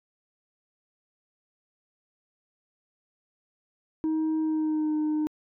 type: tone with pitch glide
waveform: sine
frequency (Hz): 315.3 to 305.8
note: D#4 to D#4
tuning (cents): +23 to -30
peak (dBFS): -21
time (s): 4.04-5.27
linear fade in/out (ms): 0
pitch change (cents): -53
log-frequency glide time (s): 4.4-4.95
effects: tanh soft clip ceiling -23 dBFS